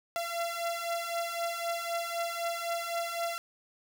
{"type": "beating tone pair", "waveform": "sawtooth", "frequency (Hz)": [678, 681.9], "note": ["E5", "F5"], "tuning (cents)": [49, -42], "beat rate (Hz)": 3.9, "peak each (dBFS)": [-32, -30], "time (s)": [0.16, 3.38], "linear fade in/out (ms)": 0, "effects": ["11-bit"]}